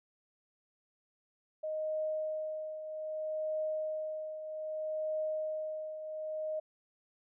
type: tone with tremolo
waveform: sine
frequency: 622 Hz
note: D#5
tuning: 1 cent flat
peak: -31 dBFS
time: 1.63-6.6 s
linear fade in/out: 10 ms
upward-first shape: triangle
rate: 0.63 Hz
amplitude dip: 65%
effects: none